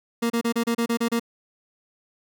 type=tone bursts; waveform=30% pulse; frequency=233.1 Hz; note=A#3; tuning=in tune; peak=-18 dBFS; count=9; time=0.22-1.197 s; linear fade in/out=10 ms; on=81 ms; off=31 ms; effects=none